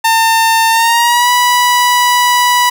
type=tone with pitch glide; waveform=sawtooth; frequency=900 to 981.5 Hz; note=A5 to B5; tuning=+39 to -11 cents; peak=-4 dBFS; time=0.04-2.7 s; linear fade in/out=10 ms; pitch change=+150 cents; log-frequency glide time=0.69-1.3 s; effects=none